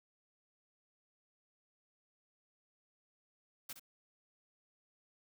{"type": "noise with echo", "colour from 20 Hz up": "white", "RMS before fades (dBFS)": -45, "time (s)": [3.69, 3.73], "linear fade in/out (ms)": 5, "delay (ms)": 66, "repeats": 1, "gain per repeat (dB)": -9, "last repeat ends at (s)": 3.796, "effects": []}